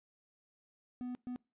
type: tone bursts at uneven times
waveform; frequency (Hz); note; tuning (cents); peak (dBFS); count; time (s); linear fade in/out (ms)
triangle; 248.1; B3; +8; -36; 2; 1.01-1.15 / 1.27-1.36; 0
effects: noise-tail reverb RT60 0.3 s tail -24 dB re dry + resampled to 8000 Hz